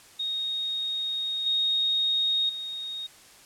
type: tone with level steps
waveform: sine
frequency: 3729 Hz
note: A#7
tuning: in tune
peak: -27 / -22 / -32 dBFS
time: 0.19-3.07 s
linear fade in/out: 10 ms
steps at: 1.46 / 2.49 s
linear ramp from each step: 5 ms
effects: white hiss -52 dBFS RMS until 3.45 s + low-pass 10000 Hz 12 dB/octave